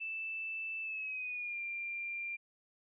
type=tone with pitch glide; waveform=sine; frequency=2643 to 2382 Hz; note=E7 to D7; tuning=+4 to +24 cents; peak=-37 dBFS; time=0-2.37 s; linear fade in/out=20 ms; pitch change=-180 cents; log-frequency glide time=0.82-1.61 s; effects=none